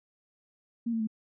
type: tone with pitch steps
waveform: sine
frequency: 233.1 / 225.7 / 218.5 Hz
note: A#3 / A3 / A3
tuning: 0 / +44 / -12 cents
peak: -27 dBFS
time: 0.86-1.073 s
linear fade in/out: 10 ms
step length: 71 ms
effects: none